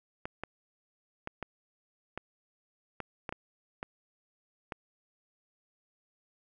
clicks, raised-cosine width 0.5 ms, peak -21 dBFS, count 10, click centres 0.255 / 0.436 / 1.274 / 1.427 / 2.176 / 3.003 / 3.292 / 3.325 / 3.829 / 4.722 s, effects none

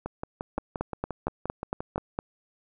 two click trains, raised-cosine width 1 ms, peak -18 / -14 dBFS, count 12 / 8, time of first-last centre 0.06-1.98 / 0.58-2.189 s, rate 5.73 / 4.35 Hz, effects none

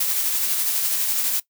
blue noise with tremolo, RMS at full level -21 dBFS, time 0-1.4 s, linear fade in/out 5 ms, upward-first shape sine, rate 12 Hz, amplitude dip 30%, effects noise-tail reverb RT60 0.1 s tail -19 dB re dry

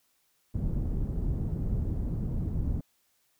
pink low-pass noise, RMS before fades -30 dBFS, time 0.54-2.81 s, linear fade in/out 5 ms, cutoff 190 Hz, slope 12 dB/octave, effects white hiss -71 dBFS RMS until 3.39 s

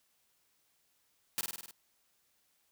white noise with echo, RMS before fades -33 dBFS, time 1.38-1.41 s, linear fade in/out 0 ms, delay 50 ms, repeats 6, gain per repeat -3 dB, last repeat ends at 1.71 s, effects white hiss -74 dBFS RMS until 2.71 s

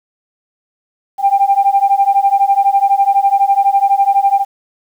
sine beating tone pair, 787 / 799 Hz, G5 / G5, +7 / +33 cents, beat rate 12 Hz, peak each -11 dBFS, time 1.18-4.45 s, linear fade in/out 50 ms, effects tanh soft clip ceiling -1 dBFS + 7-bit

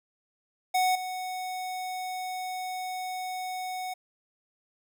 square tone with level steps, 740 Hz, F#5, in tune, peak -23 / -33 dBFS, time 0.74-3.94 s, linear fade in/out 10 ms, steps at 0.95 s, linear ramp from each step 5 ms, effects none

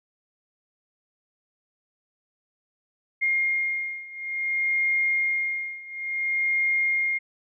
sine beating tone pair, 2128 / 2128.57 Hz, C7 / C7, +29 / +29 cents, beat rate 0.57 Hz, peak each -27 / -25 dBFS, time 3.21-7.19 s, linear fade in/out 20 ms, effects none

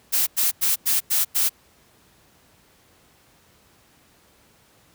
blue noise bursts, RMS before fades -20 dBFS, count 6, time 0.12-1.495 s, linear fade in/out 20 ms, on 150 ms, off 95 ms, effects pink hiss -57 dBFS RMS until 4.94 s + high-pass 60 Hz 12 dB/octave

